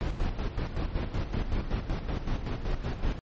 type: noise with tremolo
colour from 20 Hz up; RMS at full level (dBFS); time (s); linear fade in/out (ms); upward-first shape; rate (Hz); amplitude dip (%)
brown; -28; 0.01-3.19; 0; square; 5.3; 60
effects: low-pass 5000 Hz 12 dB/octave + MP3 32 kbps